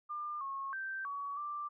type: tone with pitch steps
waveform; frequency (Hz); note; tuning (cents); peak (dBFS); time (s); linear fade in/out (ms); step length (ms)
sine; 1199 / 1091 / 1562 / 1129 / 1179; D6 / C#6 / G6 / C#6 / D6; +36 / -28 / -7 / +31 / +6; -37; 0.09-1.69; 20; 320
effects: none